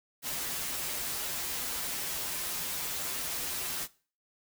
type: noise with comb filter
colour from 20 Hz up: white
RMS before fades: -35 dBFS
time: 0.22-3.88 s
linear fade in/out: 50 ms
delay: 9.3 ms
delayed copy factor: -0.7
effects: noise-tail reverb RT60 0.4 s tail -20 dB re dry